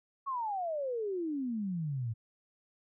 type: exponential sweep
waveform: sine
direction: down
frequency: 1125 to 107.9 Hz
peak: -32 dBFS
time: 0.26-2.14 s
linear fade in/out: 20 ms
effects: none